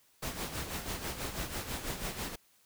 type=noise with tremolo; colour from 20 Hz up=pink; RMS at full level=-36 dBFS; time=0.22-2.36 s; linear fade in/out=10 ms; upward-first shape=sine; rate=6.1 Hz; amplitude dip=60%; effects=white hiss -67 dBFS RMS until 2.65 s